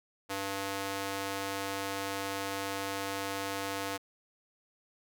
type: tone with high-pass filter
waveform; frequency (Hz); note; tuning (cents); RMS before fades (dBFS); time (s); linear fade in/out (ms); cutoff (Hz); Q
square; 98.2; G2; +4; -36; 0.29-3.98; 20; 430; 0.59
effects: none